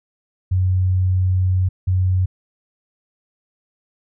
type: tone bursts at uneven times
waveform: sine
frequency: 92.5 Hz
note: F#2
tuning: in tune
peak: -14 dBFS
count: 2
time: 0.51-1.69 / 1.87-2.26 s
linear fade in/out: 10 ms
effects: none